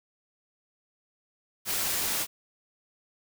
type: noise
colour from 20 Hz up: white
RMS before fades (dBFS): -29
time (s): 1.65-2.27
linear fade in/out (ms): 50
effects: none